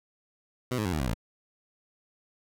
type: tone with pitch steps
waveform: 15% pulse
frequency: 125.8 / 107.01 / 91.03 / 77.44 / 65.87 / 56.04 Hz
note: B2 / A2 / F#2 / D#2 / C2 / A1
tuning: +32 / -48 / -28 / -8 / +12 / +32 cents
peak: -21 dBFS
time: 0.71-1.142 s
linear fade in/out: 5 ms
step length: 72 ms
effects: none